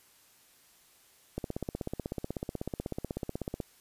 click train, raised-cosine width 2 ms, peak -20 dBFS, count 37, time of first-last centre 1.38-3.602 s, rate 16.2 Hz, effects white hiss -62 dBFS RMS until 3.8 s + resampled to 32000 Hz

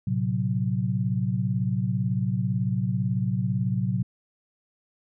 sine chord, F# diminished, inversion first, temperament equal with one note detuned, 112.77 / 130.81 / 185 Hz, A2 / C3 / F#3, +43 / 0 / 0 cents, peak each -27 dBFS, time 0.07-4.03 s, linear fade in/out 5 ms, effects none

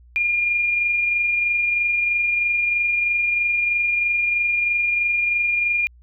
sine tone with amplitude modulation, 2413 Hz, D7, 46 cents sharp, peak -16 dBFS, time 0.16-5.87 s, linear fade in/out 0 ms, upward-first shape sine, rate 23.1 Hz, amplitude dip 30%, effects added 60 Hz sine -46 dBFS peak until 6.02 s

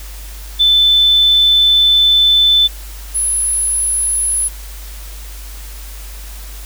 sine tone pair in turn, 3520 / 10548 Hz, A7 / E9, 0 / 0 cents, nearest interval octave + perfect fifth, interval 1900 cents, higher second, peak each -7 / -13 dBFS, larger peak first, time 0.59-2.68 / 3.14-4.49 s, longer first, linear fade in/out 20 ms, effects added 50 Hz sine -28 dBFS peak until 6.65 s + white hiss -36 dBFS RMS until 6.65 s

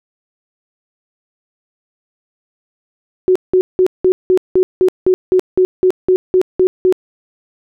sine tone bursts, 370 Hz, F#4, in tune, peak -7 dBFS, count 15, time 3.28-6.925 s, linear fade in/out 0 ms, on 75 ms, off 180 ms, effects none

